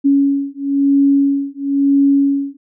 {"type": "beating tone pair", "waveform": "sine", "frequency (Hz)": [278.2, 279.2], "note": ["C#4", "C#4"], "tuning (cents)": [6, 13], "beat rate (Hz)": 1, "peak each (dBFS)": -14, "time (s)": [0.04, 2.57], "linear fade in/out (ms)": 20, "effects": []}